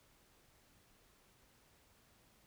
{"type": "silence", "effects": ["pink hiss -69 dBFS RMS until 2.46 s"]}